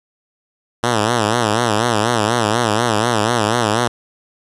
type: tone with vibrato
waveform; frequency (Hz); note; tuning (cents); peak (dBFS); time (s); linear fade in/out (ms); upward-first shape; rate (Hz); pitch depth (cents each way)
5% pulse; 113; A2; +47; -3; 0.83-3.88; 5; sine; 4.1; 140
effects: resampled to 24000 Hz + 7-bit